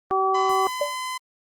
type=harmonic tone; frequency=382.6 Hz; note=G4; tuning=42 cents flat; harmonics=1 / 2 / 3; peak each=-24 / -23 / -22 dBFS; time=0.11-0.67 s; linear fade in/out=0 ms
type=tone with pitch glide; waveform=sawtooth; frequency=1009 to 1020.7 Hz; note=B5 to C6; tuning=+37 to -43 cents; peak=-24 dBFS; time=0.34-1.18 s; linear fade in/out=10 ms; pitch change=+20 cents; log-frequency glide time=0.54-0.94 s
type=tone with exponential decay; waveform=sine; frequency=583 Hz; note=D5; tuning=13 cents flat; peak=-17 dBFS; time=0.81-0.96 s; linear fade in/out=5 ms; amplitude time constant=32 ms
effects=Opus 24 kbps